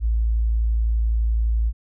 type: tone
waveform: sine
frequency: 55.9 Hz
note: A1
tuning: 28 cents sharp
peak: -17 dBFS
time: 0-1.73 s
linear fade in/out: 50 ms
effects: none